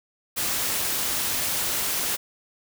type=noise; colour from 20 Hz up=white; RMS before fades=-26 dBFS; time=0.36-2.17 s; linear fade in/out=20 ms; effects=none